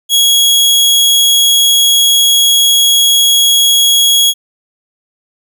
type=tone; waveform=sawtooth; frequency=3322 Hz; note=G#7; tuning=in tune; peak=-3 dBFS; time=0.09-4.34 s; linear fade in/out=50 ms; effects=none